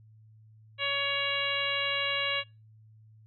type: harmonic tone with a mistuned harmonic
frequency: 561 Hz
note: C#5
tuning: 21 cents sharp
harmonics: 1 / 2 / 3 / 4 / 5 / 6 / 7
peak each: -37 / -37 / -36 / -33 / -32 / -37 / -38 dBFS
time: 0.78-2.44 s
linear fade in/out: 50 ms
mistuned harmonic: 6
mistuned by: -24 cents
effects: noise-tail reverb RT60 0.3 s tail -25 dB re dry + added 109 Hz sine -53 dBFS peak until 3.26 s